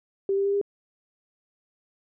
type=tone with pitch steps; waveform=sine; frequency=392 / 395.6 / 399.3 / 403 Hz; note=G4 / G4 / G4 / G4; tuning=0 / +16 / +32 / +48 cents; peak=-21 dBFS; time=0.29-0.614 s; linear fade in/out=2 ms; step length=81 ms; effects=none